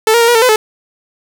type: tone with pitch steps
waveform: sawtooth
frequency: 439.5 / 470 / 464.2 / 479.8 / 449.4 / 505 / 432.9 Hz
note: A4 / A#4 / A#4 / A#4 / A4 / B4 / A4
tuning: -2 / +14 / -7 / +50 / +37 / +39 / -28 cents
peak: -3 dBFS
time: 0.07-0.56 s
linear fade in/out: 2 ms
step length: 70 ms
effects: none